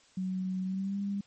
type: tone with pitch glide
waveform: sine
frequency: 186.5 to 199.89 Hz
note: F#3 to G3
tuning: +14 to +34 cents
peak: -30 dBFS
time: 0.17-1.21 s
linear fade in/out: 5 ms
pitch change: +120 cents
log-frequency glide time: 0.65-0.98 s
effects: white hiss -62 dBFS RMS until 1.26 s + MP3 32 kbps